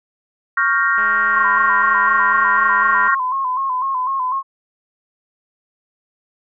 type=chord; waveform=sine; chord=G half-diminished seventh; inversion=second; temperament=equal; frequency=1108.7 / 1396.9 / 1568 / 1864.7 Hz; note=Db6 / F6 / G6 / Bb6; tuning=0 / 0 / 0 / 0 cents; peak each=-20 / -17 / -21 / -19 dBFS; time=0.57-3.15 s; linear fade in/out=5 ms
type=click train; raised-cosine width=0.5 ms; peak=-20 dBFS; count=442; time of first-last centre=0.98-3.08 s; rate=210 Hz
type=tone with vibrato; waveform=sine; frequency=1046.5 Hz; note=C6; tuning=in tune; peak=-17 dBFS; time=1.32-4.43 s; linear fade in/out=50 ms; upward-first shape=square; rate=4 Hz; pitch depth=58 cents each way
effects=none